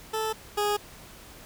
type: tone pair in turn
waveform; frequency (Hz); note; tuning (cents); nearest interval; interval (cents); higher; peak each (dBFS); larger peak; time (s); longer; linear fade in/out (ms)
20% pulse; 438.5 / 413.9; A4 / G#4; -6 / -6; minor second; 100; first; -22 / -19; second; 0.13-0.33 / 0.57-0.77; neither; 10
effects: pink hiss -48 dBFS RMS until 1.45 s